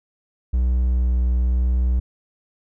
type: tone with vibrato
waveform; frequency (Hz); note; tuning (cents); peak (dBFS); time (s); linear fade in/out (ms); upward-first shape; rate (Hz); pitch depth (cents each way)
triangle; 61.7; B1; -1; -14; 0.53-2; 10; sine; 1; 10
effects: none